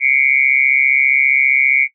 sine tone with amplitude modulation, 2221 Hz, C#7, 3 cents sharp, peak -6 dBFS, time 0-1.88 s, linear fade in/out 50 ms, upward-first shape sine, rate 135 Hz, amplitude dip 100%, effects noise-tail reverb RT60 0.1 s tail -18 dB re dry

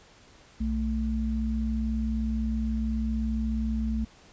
sine tone pair together, 62 / 221.3 Hz, B1 / A3, +7 / +10 cents, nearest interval octave + minor seventh, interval 2203 cents, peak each -28 dBFS, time 0.6-4.05 s, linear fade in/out 10 ms, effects pink hiss -55 dBFS RMS until 4.32 s + resampled to 16000 Hz

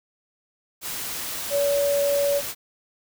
sine tone in noise, 568 Hz, C#5, 42 cents sharp, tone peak -19 dBFS, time 1.5-2.42 s, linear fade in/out 50 ms, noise white, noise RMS -31 dBFS, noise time 0.81-2.55 s, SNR +9 dB, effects none

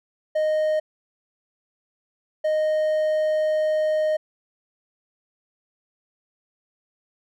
triangle tone bursts at uneven times, 619 Hz, D#5, 9 cents flat, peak -17 dBFS, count 2, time 0.35-0.8 / 2.44-4.17 s, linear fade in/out 10 ms, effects none

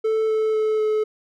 triangle tone with pitch steps, 440 / 436.7 / 433.4 / 430.2 Hz, A4 / A4 / A4 / A4, 0 / -13 / -26 / -39 cents, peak -16 dBFS, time 0.04-1.04 s, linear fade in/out 10 ms, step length 250 ms, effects none

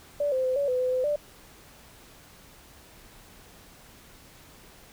sine tone with pitch steps, 580 / 519 / 513 / 566 / 504 / 507 / 510 / 589 Hz, D5 / C5 / C5 / C#5 / B4 / B4 / C5 / D5, -22 / -14 / -34 / +36 / +35 / +45 / -44 / +5 cents, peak -23 dBFS, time 0.2-1.16 s, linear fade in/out 5 ms, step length 120 ms, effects pink hiss -52 dBFS RMS until 4.92 s

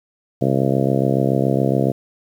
harmonic tone, 67.1 Hz, C2, 44 cents sharp, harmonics 2 / 3 / 4 / 5 / 6 / 7 / 8 / 9 / 10, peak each -20 / -22 / -23 / -24 / -25 / -25 / -26 / -27 / -27 dBFS, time 0.41-1.92 s, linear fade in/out 10 ms, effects 8-bit

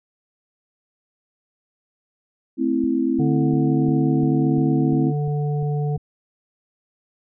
sine chord, A minor, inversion none, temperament equal, 220 / 261.6 / 329.6 Hz, A3 / C4 / E4, 0 / 0 / 0 cents, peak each -26 / -20 / -22 dBFS, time 2.57-5.13 s, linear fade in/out 50 ms
click train, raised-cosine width 5 ms, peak -26 dBFS, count 10, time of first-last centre 2.84-5.976 s, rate 2.87 Hz
harmonic tone, 146.83 Hz, D3, in tune, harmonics 1 / 3 / 5, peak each -20 / -30 / -34 dBFS, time 3.19-5.97 s, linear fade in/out 10 ms
effects none

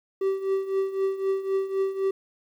triangle tone with tremolo, 386.9 Hz, G4, 23 cents flat, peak -18 dBFS, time 0.21-2.11 s, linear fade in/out 5 ms, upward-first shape triangle, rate 3.9 Hz, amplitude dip 80%, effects 10-bit

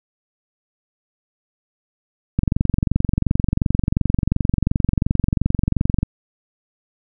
click train, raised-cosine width 5 ms, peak -4 dBFS, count 84, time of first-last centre 2.39-6.03 s, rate 22.8 Hz, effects none

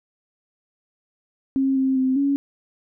sine tone with pitch steps, 268.7 / 265 / 260.6 / 279.6 Hz, C4 / C4 / C4 / C#4, +46 / +22 / -7 / +15 cents, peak -17 dBFS, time 1.56-2.36 s, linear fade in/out 0 ms, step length 200 ms, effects none

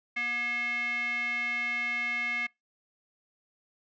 square tone with band-pass filter, 240 Hz, B3, 49 cents flat, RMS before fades -31 dBFS, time 0.16-2.47 s, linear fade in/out 10 ms, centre 2100 Hz, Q 8.9, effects noise-tail reverb RT60 0.2 s tail -26 dB re dry + resampled to 16000 Hz

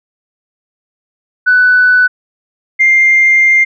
sine tone pair in turn, 1493 / 2104 Hz, F#6 / C7, +15 / +9 cents, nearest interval tritone, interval 594 cents, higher second, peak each -4 dBFS, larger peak neither, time 1.46-2.08 / 2.79-3.65 s, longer second, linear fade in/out 20 ms, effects tanh soft clip ceiling 0 dBFS

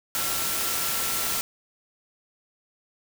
sine tone in noise, 1354 Hz, E6, 46 cents sharp, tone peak -38 dBFS, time 0.15-1.41 s, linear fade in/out 0 ms, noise white, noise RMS -27 dBFS, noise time 0.15-1.41 s, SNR -14 dB, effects none

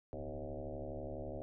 sine tone with frequency modulation, 318.4 Hz, D#4, 40 cents sharp, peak -40 dBFS, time 0.13-1.42 s, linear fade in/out 0 ms, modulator 72.2 Hz, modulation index 4.7, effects none

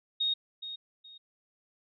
sine tone with echo, 3729 Hz, A#7, in tune, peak -26 dBFS, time 0.2-0.34 s, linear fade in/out 10 ms, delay 420 ms, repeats 2, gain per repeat -11 dB, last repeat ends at 1.18 s, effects none

